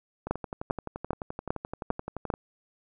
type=two click trains; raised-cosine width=1 ms; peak=-12 / -20 dBFS; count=6 / 25; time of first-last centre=0.31-2.302 / 0.27-2.339 s; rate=2.51 / 11.6 Hz; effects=none